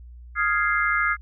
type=chord; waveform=sine; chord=F minor seventh; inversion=third; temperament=equal; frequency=1244.5 / 1396.9 / 1661.2 / 2093 Hz; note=Eb6 / F6 / Ab6 / C7; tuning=0 / 0 / 0 / 0 cents; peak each=-25 dBFS; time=0.35-1.17 s; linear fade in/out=50 ms; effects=added 60 Hz sine -40 dBFS peak until 1.21 s